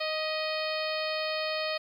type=harmonic tone with a mistuned harmonic; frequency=622.3 Hz; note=D#5; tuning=in tune; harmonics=1 / 2 / 3 / 4 / 5 / 6 / 7 / 8; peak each=-32 / -38 / -39 / -37 / -41 / -43 / -37 / -44 dBFS; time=0-1.78 s; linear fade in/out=10 ms; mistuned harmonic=3; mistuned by=+30 cents; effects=10-bit